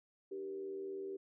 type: tone with frequency modulation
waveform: sine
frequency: 389 Hz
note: G4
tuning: 13 cents flat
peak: -40 dBFS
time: 0.31-1.17 s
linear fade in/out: 10 ms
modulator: 83.9 Hz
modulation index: 0.53
effects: none